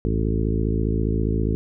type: harmonic tone with a mistuned harmonic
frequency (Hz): 54.9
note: A1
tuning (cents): -3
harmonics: 1 / 2 / 3 / 4 / 5 / 6 / 7 / 8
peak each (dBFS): -23 / -26 / -28 / -29 / -30 / -31 / -31 / -32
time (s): 0.05-1.55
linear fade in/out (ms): 0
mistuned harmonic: 1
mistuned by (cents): +150
effects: none